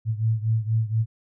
sine beating tone pair, 110 / 114.2 Hz, A2 / A#2, 0 / -35 cents, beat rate 4.2 Hz, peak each -22 / -25 dBFS, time 0.05-1.06 s, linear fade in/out 50 ms, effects none

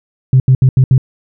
sine tone bursts at uneven times, 130 Hz, C3, 11 cents flat, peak -3 dBFS, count 5, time 0.33-0.4 / 0.48-0.55 / 0.62-0.69 / 0.77-0.84 / 0.91-0.98 s, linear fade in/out 2 ms, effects tanh soft clip ceiling 0 dBFS

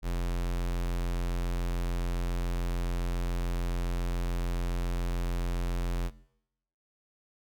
square tone, 43.53 Hz, F1, 5 cents flat, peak -29 dBFS, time 0.02-6.11 s, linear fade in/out 50 ms, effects noise-tail reverb RT60 0.8 s tail -20 dB re dry

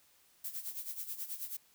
violet noise with tremolo, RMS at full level -39 dBFS, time 0.44-1.57 s, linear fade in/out 5 ms, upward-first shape sine, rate 9.3 Hz, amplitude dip 75%, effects white hiss -67 dBFS RMS until 1.74 s

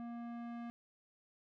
square tone with low-pass filter sweep, 235.7 Hz, A#3, 19 cents sharp, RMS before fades -45 dBFS, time 0-0.7 s, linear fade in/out 0 ms, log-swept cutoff 1100 to 1900 Hz, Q 0.74, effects none

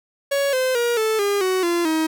45% pulse tone with pitch steps, 559 / 515.6 / 475.5 / 438.6 / 404.5 / 373.1 / 344.1 / 317.4 Hz, C#5 / C5 / A#4 / A4 / G#4 / F#4 / F4 / D#4, +14 / -26 / +34 / -6 / -46 / +14 / -26 / +35 cents, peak -18 dBFS, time 0.31-2.07 s, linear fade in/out 10 ms, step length 220 ms, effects none

